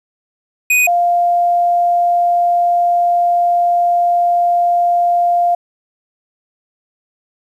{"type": "tone pair in turn", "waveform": ["square", "sine"], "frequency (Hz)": [2489, 698.5], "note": ["D#7", "F5"], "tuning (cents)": [0, 0], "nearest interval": "octave + minor seventh", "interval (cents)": 2200, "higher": "first", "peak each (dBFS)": -10, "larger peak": "neither", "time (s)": [[0.7, 0.87], [0.87, 5.55]], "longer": "second", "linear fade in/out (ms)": 5, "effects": ["resampled to 32000 Hz", "8-bit"]}